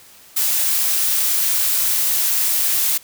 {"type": "noise", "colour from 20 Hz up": "blue", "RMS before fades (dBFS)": -18, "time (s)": [0.36, 2.98], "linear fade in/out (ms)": 10, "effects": ["white hiss -46 dBFS RMS until 3.03 s"]}